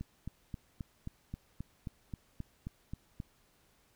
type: click train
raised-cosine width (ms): 5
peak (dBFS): -27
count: 13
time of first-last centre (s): 0.01-3.201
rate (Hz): 3.76
effects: pink hiss -69 dBFS RMS until 3.95 s